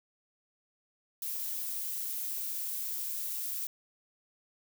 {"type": "noise", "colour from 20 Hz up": "violet", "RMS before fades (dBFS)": -36, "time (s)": [1.22, 3.67], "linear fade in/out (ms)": 2, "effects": []}